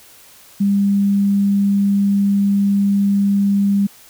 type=tone; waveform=sine; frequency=200 Hz; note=G3; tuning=35 cents sharp; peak=-12 dBFS; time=0.6-3.87 s; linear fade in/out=10 ms; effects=white hiss -45 dBFS RMS until 4.09 s